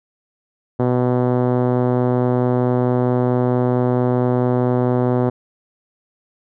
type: tone with low-pass filter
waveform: 5% pulse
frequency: 124.5 Hz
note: B2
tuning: 14 cents sharp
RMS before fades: -17 dBFS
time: 0.79-5.3 s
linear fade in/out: 10 ms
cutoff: 460 Hz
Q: 0.68
effects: none